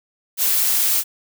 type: noise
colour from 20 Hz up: blue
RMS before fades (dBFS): -18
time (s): 0.37-1.04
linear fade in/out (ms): 50
effects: none